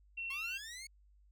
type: tone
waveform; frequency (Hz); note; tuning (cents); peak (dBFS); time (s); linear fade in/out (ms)
sine; 2717; F7; -48; -38; 0.17-0.58; 10
type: linear sweep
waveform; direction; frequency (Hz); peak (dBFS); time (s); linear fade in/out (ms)
15% pulse; up; 1048 to 2217; -39; 0.3-0.87; 5
effects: added 50 Hz sine -62 dBFS peak until 1.31 s